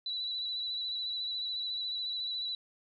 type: tone with vibrato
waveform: sine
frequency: 3951 Hz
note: B7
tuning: in tune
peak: -33 dBFS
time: 0.06-2.55 s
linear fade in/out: 2 ms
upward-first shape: square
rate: 14 Hz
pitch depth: 19 cents each way
effects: none